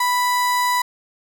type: tone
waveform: 35% pulse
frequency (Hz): 987.8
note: B5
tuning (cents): 0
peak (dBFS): -15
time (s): 0-0.82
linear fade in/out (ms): 5
effects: none